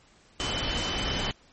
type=tone in noise; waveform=sine; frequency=3039 Hz; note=F#7; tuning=46 cents sharp; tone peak=-33 dBFS; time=0.4-1.31 s; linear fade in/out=0 ms; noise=pink; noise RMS=-30 dBFS; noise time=0.4-1.31 s; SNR=-6 dB; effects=pink hiss -59 dBFS RMS until 1.52 s + MP3 32 kbps